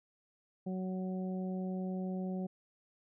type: harmonic tone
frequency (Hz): 186.1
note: F#3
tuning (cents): +10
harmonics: 1 / 2 / 3 / 4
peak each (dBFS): -35 / -44 / -47 / -50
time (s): 0.66-2.47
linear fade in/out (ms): 10
effects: none